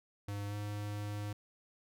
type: tone with pitch glide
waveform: square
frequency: 101.7 to 103.6 Hz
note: G#2 to G#2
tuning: -36 to -4 cents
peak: -38 dBFS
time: 0.28-1.33 s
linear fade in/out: 5 ms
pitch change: +32 cents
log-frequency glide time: 0.47-0.55 s
effects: none